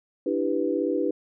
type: chord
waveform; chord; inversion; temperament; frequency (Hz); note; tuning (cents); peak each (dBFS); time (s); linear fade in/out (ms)
sine; E minor seventh; third; equal; 293.7 / 329.6 / 392 / 493.9; D4 / E4 / G4 / B4; 0 / 0 / 0 / 0; -28; 0.26-1.11; 5
effects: none